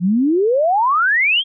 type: exponential sweep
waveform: sine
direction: up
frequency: 167.5 to 3322 Hz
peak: -12 dBFS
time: 0-1.44 s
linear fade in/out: 50 ms
effects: none